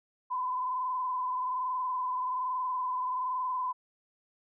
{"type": "tone with frequency modulation", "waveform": "sine", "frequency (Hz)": 1013, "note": "B5", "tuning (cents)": 44, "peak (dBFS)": -29, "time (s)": [0.3, 3.73], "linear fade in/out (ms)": 20, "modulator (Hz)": 21.2, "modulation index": 1.1, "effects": []}